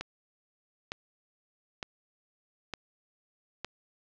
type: click train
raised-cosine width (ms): 0.2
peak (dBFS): -17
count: 5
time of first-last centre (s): 0.01-3.646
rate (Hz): 1.1
effects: low-pass 5000 Hz 12 dB/octave + 9-bit